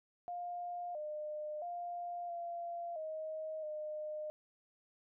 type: tone with pitch steps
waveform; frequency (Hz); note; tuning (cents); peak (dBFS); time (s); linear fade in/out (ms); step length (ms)
sine; 705 / 605 / 700 / 688 / 628 / 610; F5 / D#5 / F5 / F5 / D#5 / D#5; +16 / -49 / +4 / -26 / +16 / -34; -39; 0.28-4.3; 0; 670
effects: none